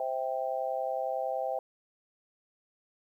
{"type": "chord", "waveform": "sine", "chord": "C major", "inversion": "none", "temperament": "just", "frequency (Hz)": [523.3, 654.1, 784.9], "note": ["C5", "E5", "G5"], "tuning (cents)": [0, -14, 2], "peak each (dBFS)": -34, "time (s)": [0, 1.59], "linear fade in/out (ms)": 2, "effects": ["11-bit"]}